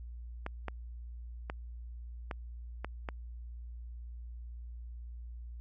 clicks, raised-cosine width 0.5 ms, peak -22 dBFS, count 6, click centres 0.464 / 0.683 / 1.499 / 2.312 / 2.846 / 3.088 s, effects added 59 Hz sine -42 dBFS peak until 5.6 s

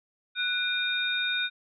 sine tone cluster, 1479 / 2407 / 3695 Hz, F#6 / D7 / A#7, -1 / +42 / -16 cents, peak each -29 / -33 / -29 dBFS, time 0.35-1.5 s, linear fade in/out 50 ms, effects none

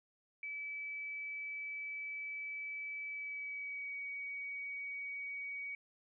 sine tone with pitch glide, 2300 to 2257 Hz, D7 to C#7, -37 to +31 cents, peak -40 dBFS, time 0.43-5.75 s, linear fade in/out 2 ms, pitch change -32 cents, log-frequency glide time 3.08-3.98 s, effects none

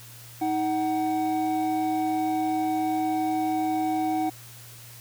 triangle tone pair together, 314.9 / 749 Hz, D#4 / F#5, +21 / +21 cents, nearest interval octave + minor third, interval 1500 cents, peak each -24 dBFS, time 0.41-4.3 s, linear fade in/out 10 ms, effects added 118 Hz sine -47 dBFS peak until 5 s + white hiss -47 dBFS RMS until 5 s

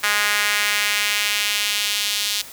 sawtooth tone with high-pass filter sweep, 206.9 Hz, G#3, 6 cents flat, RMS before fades -21 dBFS, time 0.03-2.42 s, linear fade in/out 10 ms, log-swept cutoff 1600 to 3700 Hz, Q 1.6, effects white hiss -39 dBFS RMS until 2.52 s

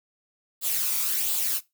blue noise with flanger, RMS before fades -26 dBFS, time 0.61-1.61 s, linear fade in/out 50 ms, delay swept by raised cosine 0.25 to 0.88 ms, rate 1.4 Hz, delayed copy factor +0.5, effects noise-tail reverb RT60 0.2 s tail -19 dB re dry

